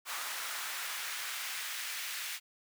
pink noise with high-pass filter sweep, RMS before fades -39 dBFS, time 0.05-2.4 s, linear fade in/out 50 ms, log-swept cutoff 1200 to 2100 Hz, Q 1.2, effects none

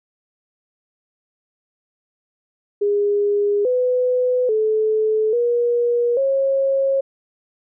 sine tone with pitch steps, 409.3 / 501 / 434 / 478.3 / 543 Hz, G#4 / B4 / A4 / A#4 / C#5, -25 / +25 / -24 / +44 / -36 cents, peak -15 dBFS, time 2.81-7.01 s, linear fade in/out 10 ms, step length 840 ms, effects none

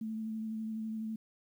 sine tone with vibrato, 220 Hz, A3, in tune, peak -35 dBFS, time 0.01-1.16 s, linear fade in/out 5 ms, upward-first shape sine, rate 12 Hz, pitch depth 18 cents each way, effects 11-bit

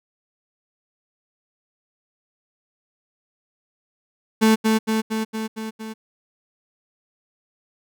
35% pulse tone with echo, 220 Hz, A3, in tune, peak -11 dBFS, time 4.41-4.56 s, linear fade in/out 20 ms, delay 230 ms, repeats 6, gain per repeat -3 dB, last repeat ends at 5.94 s, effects none

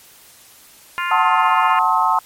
harmonic tone, 350 Hz, F4, 4 cents sharp, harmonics 3 / 4 / 5 / 6 / 7 / 8, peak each -23 / -25 / -27 / -29 / -30 / -31 dBFS, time 0.98-1.79 s, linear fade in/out 0 ms
sine chord, F# diminished seventh, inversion none, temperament just, 740 / 888 / 1065.6 / 1278.7 Hz, F#5 / A5 / C6 / Eb6, 0 / +16 / +31 / +47 cents, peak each -21 / -17 / -18 / -19 dBFS, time 1.11-2.19 s, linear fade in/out 2 ms
effects white hiss -46 dBFS RMS until 2.25 s + MP3 64 kbps

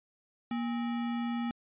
sine tone with sample-and-hold, 236.8 Hz, A#3, 27 cents sharp, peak -30 dBFS, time 0.51-1.51 s, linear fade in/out 2 ms, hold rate 1050 Hz, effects resampled to 8000 Hz

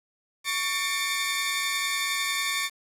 sawtooth tone cluster, 1120 / 1793 / 2176 / 2336 / 3597 Hz, C#6 / A6 / C#7 / D7 / A7, +18 / +32 / -33 / -10 / +37 cents, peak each -29 dBFS, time 0.44-2.7 s, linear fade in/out 50 ms, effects resampled to 32000 Hz + 8-bit

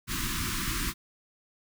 pink band-stop noise, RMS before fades -31 dBFS, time 0.07-0.94 s, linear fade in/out 50 ms, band 360 to 1000 Hz, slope 96 dB/octave, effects none

